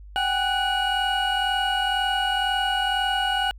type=tone cluster; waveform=triangle; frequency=761 / 803 / 1483 / 2906 Hz; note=F#5 / G5 / F#6 / F#7; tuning=+48 / +41 / +4 / -32 cents; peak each=-25 dBFS; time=0.16-3.51 s; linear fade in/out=0 ms; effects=added 50 Hz sine -40 dBFS peak until 3.58 s